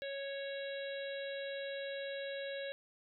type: harmonic tone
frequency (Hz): 553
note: C#5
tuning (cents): -4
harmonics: 1 / 3 / 4 / 5 / 6 / 7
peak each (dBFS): -40 / -47 / -53 / -53 / -54 / -50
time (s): 0.02-2.72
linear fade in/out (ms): 0
effects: none